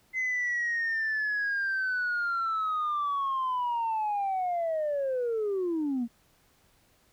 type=linear sweep; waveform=sine; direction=down; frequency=2058 to 225.3 Hz; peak=-25 dBFS; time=0.13-6.08 s; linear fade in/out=50 ms; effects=tanh soft clip ceiling -24 dBFS + pink hiss -65 dBFS RMS until 7.12 s